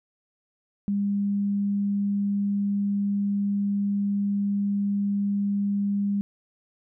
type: tone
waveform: sine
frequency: 201.4 Hz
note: G3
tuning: 47 cents sharp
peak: -22 dBFS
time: 0.88-6.21 s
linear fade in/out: 0 ms
effects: none